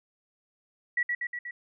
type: tone with echo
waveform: sine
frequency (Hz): 1935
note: B6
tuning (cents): -36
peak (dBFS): -23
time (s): 0.97-1.03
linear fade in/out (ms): 5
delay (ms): 120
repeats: 4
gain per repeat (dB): -3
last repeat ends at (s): 1.51
effects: none